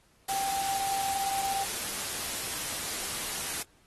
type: tone in noise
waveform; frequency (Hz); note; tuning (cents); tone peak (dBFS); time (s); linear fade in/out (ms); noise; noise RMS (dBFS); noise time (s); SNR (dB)
sine; 784; G5; 0; -30; 0.29-1.64; 10; white; -34; 0.28-3.63; +1
effects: pink hiss -65 dBFS RMS until 3.86 s + AAC 32 kbps